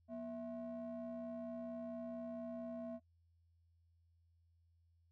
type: ring-modulated tone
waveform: triangle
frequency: 208.4 Hz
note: G#3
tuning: 6 cents sharp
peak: -38 dBFS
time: 0.08-3 s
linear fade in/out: 50 ms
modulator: 449 Hz
effects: noise-tail reverb RT60 0.1 s tail -25 dB re dry + added 84 Hz sine -70 dBFS peak until 5.11 s